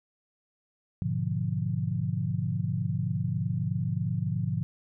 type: chord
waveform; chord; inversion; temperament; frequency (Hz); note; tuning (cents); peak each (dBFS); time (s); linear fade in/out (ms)
sine; G# diminished seventh; none; equal; 103.83 / 123.47 / 146.83 / 174.61; G#2 / B2 / D3 / F3; 0 / 0 / 0 / 0; -32; 1.02-4.63; 0
effects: none